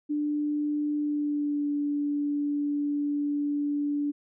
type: tone with pitch glide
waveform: sine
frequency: 296.1 to 290.3 Hz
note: D4 to D4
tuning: +14 to -20 cents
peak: -25 dBFS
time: 0.09-4.12 s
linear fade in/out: 20 ms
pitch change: -34 cents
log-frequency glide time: 0.97-1.69 s
effects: none